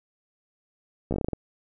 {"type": "slowing click train", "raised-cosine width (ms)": 2, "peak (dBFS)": -14, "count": 9, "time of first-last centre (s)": [1.11, 1.333], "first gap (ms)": 14, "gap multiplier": 1.19, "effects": []}